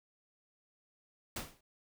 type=noise with exponential decay; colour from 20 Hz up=pink; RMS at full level=-35 dBFS; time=1.36-1.61 s; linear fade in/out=5 ms; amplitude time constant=54 ms; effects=none